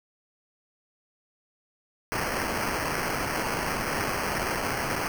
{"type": "noise with sample-and-hold", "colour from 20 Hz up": "white", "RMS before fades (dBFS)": -29, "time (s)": [2.12, 5.08], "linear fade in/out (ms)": 0, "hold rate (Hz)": 3675, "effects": []}